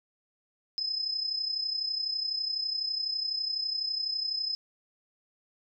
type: tone with amplitude modulation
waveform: sine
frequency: 5100 Hz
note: D#8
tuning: 42 cents sharp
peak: -26 dBFS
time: 0.78-4.55 s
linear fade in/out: 0 ms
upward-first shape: sine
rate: 32 Hz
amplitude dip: 65%
effects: none